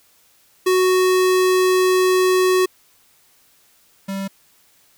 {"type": "tone pair in turn", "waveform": "square", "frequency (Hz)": [370, 194.98], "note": ["F#4", "G3"], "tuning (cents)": [0, -9], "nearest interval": "major seventh", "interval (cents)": 1109, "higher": "first", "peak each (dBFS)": [-14, -24], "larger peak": "first", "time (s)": [[0.66, 2.66], [4.08, 4.28]], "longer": "first", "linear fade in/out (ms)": 10, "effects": ["white hiss -56 dBFS RMS until 4.97 s"]}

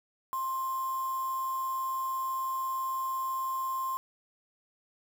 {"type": "tone with quantisation", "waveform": "sine", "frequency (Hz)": 1053, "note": "C6", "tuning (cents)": 11, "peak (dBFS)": -30, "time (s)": [0.33, 3.97], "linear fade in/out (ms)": 0, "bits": 7, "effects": []}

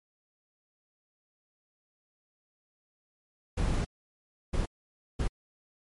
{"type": "noise bursts at uneven times", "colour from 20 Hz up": "brown", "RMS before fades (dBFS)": -28, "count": 3, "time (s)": [[3.57, 3.85], [4.53, 4.66], [5.19, 5.28]], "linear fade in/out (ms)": 10, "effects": ["MP3 48 kbps"]}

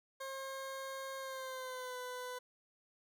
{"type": "tone with pitch glide", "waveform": "20% pulse", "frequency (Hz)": [536, 500.1], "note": ["C5", "B4"], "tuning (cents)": [42, 22], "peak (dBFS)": -37, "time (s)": [0.2, 2.39], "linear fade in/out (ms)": 10, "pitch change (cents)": -120, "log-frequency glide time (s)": [1.18, 1.97], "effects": []}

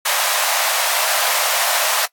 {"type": "high-pass noise", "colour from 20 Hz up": "pink", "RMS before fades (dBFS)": -18, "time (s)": [0.05, 2.06], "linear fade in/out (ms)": 10, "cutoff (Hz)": 590, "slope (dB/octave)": 48, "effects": ["noise-tail reverb RT60 0.1 s tail -20 dB re dry", "AAC 64 kbps"]}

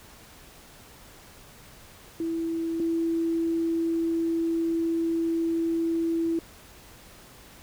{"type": "tone pair in turn", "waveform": "sine", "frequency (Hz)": [329.6, 330.9], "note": ["E4", "E4"], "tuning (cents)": [0, 7], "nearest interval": "unison", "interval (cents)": 7, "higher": "second", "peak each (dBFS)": [-26, -23], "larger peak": "second", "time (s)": [[2.2, 2.8], [2.8, 6.39]], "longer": "second", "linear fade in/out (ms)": 2, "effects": ["pink hiss -50 dBFS RMS until 7.62 s"]}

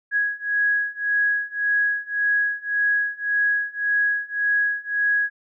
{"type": "beating tone pair", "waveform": "sine", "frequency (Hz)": [1661.2, 1663], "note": ["G#6", "G#6"], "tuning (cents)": [0, 2], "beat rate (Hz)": 1.8, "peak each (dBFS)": [-23, -22], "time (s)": [0.11, 5.3], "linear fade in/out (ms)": 50, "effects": []}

